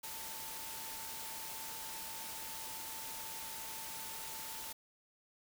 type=tone in noise; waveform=sine; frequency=891 Hz; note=A5; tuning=22 cents sharp; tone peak=-52 dBFS; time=0.03-4.73 s; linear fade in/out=10 ms; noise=white; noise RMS=-45 dBFS; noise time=0.03-4.73 s; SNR=-10 dB; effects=none